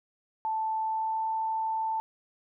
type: tone with pitch glide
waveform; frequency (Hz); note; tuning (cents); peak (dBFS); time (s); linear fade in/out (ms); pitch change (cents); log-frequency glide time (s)
sine; 880 to 886.1; A5 to A5; 0 to +12; -27; 0.45-2; 0; +12; 0.81-1.27
effects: none